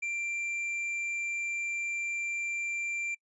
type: tone with tanh clipping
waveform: sine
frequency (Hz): 2363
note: D7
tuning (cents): +10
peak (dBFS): -32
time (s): 0.02-3.15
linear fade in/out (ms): 10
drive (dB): 6
effects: noise-tail reverb RT60 0.1 s tail -26 dB re dry + resampled to 22050 Hz